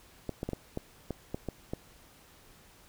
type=clicks; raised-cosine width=2 ms; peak=-20 dBFS; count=9; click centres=0.293 / 0.431 / 0.49 / 0.533 / 0.774 / 1.107 / 1.345 / 1.487 / 1.735 s; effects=pink hiss -58 dBFS RMS until 2.88 s